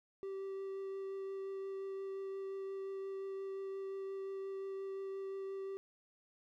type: tone with vibrato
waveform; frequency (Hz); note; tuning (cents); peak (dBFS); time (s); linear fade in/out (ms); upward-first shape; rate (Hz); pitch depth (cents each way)
triangle; 388.4; G4; -16; -38; 0.23-5.77; 0; triangle; 5.7; 9
effects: none